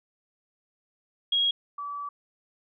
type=tone pair in turn; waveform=sine; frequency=3291 / 1150.8 Hz; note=G#7 / D6; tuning=-16 / -36 cents; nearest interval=octave + tritone; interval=1820 cents; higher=first; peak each=-21 / -32 dBFS; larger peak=first; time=1.32-1.51 / 1.78-2.09 s; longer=second; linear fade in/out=5 ms; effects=none